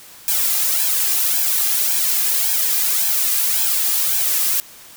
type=noise with flanger; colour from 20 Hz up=blue; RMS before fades=-18 dBFS; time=0.28-4.6 s; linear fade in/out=0 ms; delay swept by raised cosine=1.2 to 2.5 ms; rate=1.8 Hz; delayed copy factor=+0.85; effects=white hiss -42 dBFS RMS until 4.96 s